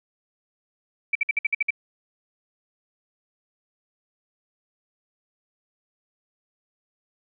sine tone bursts, 2317 Hz, D7, 24 cents flat, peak -18 dBFS, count 8, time 1.13-1.706 s, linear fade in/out 5 ms, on 23 ms, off 56 ms, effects none

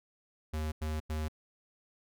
square tone bursts, 77.5 Hz, D#2, 6 cents flat, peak -33 dBFS, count 3, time 0.53-1.284 s, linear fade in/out 10 ms, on 190 ms, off 92 ms, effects none

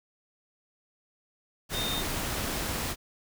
sine tone in noise, 3664 Hz, A#7, 31 cents flat, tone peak -32 dBFS, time 1.72-2.04 s, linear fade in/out 50 ms, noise pink, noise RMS -32 dBFS, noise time 1.69-2.96 s, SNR -3 dB, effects none

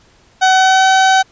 30% pulse tone with pitch glide, 753 to 761.7 Hz, F#5 to G5, +30 to -50 cents, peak -5 dBFS, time 0.41-1.23 s, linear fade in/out 20 ms, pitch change +20 cents, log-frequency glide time 0.51-0.86 s, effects pink hiss -50 dBFS RMS until 1.31 s + resampled to 16000 Hz

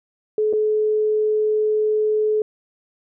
sine tone with dropouts, 428.5 Hz, A4, 46 cents flat, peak -16 dBFS, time 0.38-2.42 s, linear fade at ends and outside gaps 2 ms, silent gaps 0.528-0.534 s, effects none

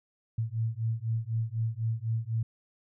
sine beating tone pair, 111.1 / 115.1 Hz, A2 / A#2, +17 / -22 cents, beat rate 4 Hz, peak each -31 dBFS, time 0.38-2.43 s, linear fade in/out 5 ms, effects none

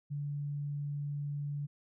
sine tone, 144.5 Hz, D3, 28 cents flat, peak -34 dBFS, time 0.1-1.67 s, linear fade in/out 20 ms, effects none

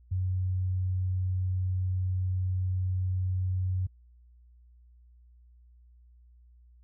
sine tone, 92.5 Hz, F#2, in tune, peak -26 dBFS, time 0.11-3.87 s, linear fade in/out 10 ms, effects added 60 Hz sine -54 dBFS peak until 6.83 s

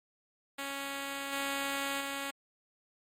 5% pulse tone with level steps, 277.2 Hz, C#4, in tune, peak -25 / -21 / -24 dBFS, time 0.58-2.31 s, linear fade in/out 10 ms, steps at 1.32 / 2 s, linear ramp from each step 10 ms, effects MP3 64 kbps

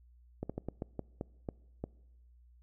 slowing click train, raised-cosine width 2 ms, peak -23 dBFS, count 9, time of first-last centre 0.43-1.84 s, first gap 66 ms, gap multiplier 1.27, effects noise-tail reverb RT60 1.0 s tail -24 dB re dry + added 60 Hz sine -58 dBFS peak until 2.62 s

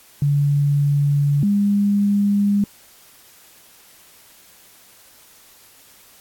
sine tone pair in turn, 143.3 / 202.7 Hz, D3 / G#3, -42 / -42 cents, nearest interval tritone, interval 600 cents, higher second, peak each -14 / -14 dBFS, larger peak neither, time 0.22-1.43 / 1.43-2.64 s, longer neither, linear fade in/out 2 ms, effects white hiss -49 dBFS RMS until 6.2 s + AAC 64 kbps

